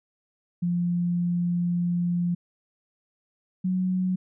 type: tone pair in turn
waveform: sine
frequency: 174.61 / 184.46 Hz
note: F3 / F#3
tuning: 0 / -5 cents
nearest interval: minor second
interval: 95 cents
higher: second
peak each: -22 dBFS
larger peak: neither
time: 0.62-2.35 / 3.64-4.16 s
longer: first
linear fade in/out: 10 ms
effects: none